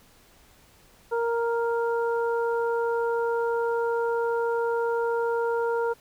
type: harmonic tone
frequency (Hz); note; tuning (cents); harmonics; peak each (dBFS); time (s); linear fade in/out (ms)
466.2; A#4; 0; 1 / 2 / 3; -24 / -30 / -34; 1.11-5.94; 20
effects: pink hiss -57 dBFS RMS until 6 s